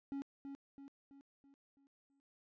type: tone with echo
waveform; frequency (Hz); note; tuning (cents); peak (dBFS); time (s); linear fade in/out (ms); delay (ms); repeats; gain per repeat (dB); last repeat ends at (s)
triangle; 277.2; C#4; 0; -37; 0.12-0.22; 0; 330; 6; -6; 2.2
effects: resampled to 16000 Hz